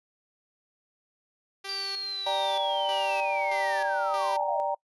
5% pulse tone with tremolo, 392 Hz, G4, in tune, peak -25 dBFS, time 1.64-4.37 s, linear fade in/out 10 ms, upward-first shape square, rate 1.6 Hz, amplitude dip 65%
sine linear sweep, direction down, 4699 to 585 Hz, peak -31 dBFS, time 1.69-4.6 s, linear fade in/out 0 ms
sine chord, G minor, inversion second, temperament equal, 587.3 / 784 / 932.3 Hz, D5 / G5 / Bb5, 0 / 0 / 0 cents, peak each -30 dBFS, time 2.26-4.75 s, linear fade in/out 10 ms
effects noise-tail reverb RT60 0.1 s tail -25 dB re dry + resampled to 24000 Hz

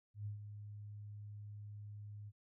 sine tone with ADSR envelope, 103.83 Hz, G#2, in tune, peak -39 dBFS, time 0.14-2.32 s, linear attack 120 ms, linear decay 120 ms, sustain -8 dB, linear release 40 ms, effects none

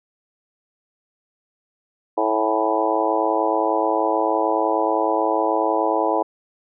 harmonic tone with a mistuned harmonic, 109.6 Hz, A2, 6 cents flat, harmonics 3 / 4 / 5 / 6 / 7 / 8 / 9, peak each -25 / -25 / -25 / -25 / -25 / -25 / -25 dBFS, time 2.17-6.23 s, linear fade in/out 10 ms, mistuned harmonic 8, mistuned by -46 cents, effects none

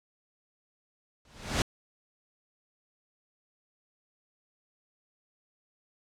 pink noise with exponential growth, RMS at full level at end -23 dBFS, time 1.25-1.62 s, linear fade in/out 1 ms, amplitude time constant 80 ms, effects low-pass 7000 Hz 12 dB/octave

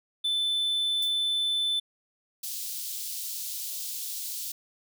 triangle tone, 3520 Hz, A7, in tune, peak -23 dBFS, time 0.24-1.8 s, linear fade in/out 10 ms
violet noise with exponential decay, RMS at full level -33 dBFS, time 1.02-1.16 s, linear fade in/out 5 ms, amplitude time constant 30 ms
white high-pass noise, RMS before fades -35 dBFS, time 2.43-4.52 s, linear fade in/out 5 ms, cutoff 3500 Hz, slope 24 dB/octave
effects none

